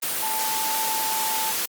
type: tone in noise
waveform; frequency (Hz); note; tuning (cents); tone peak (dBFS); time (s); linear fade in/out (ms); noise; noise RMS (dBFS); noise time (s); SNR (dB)
sine; 880; A5; 0; -27; 0.22-1.52; 10; white; -26; 0.02-1.66; -4
effects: high-pass 200 Hz 12 dB/octave + Opus 32 kbps